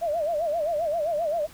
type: tone with vibrato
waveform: sine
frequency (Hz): 636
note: D#5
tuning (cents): +38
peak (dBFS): -23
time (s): 0.01-1.47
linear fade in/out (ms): 20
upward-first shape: sine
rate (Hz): 7.6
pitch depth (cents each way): 150
effects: pink hiss -49 dBFS RMS until 1.53 s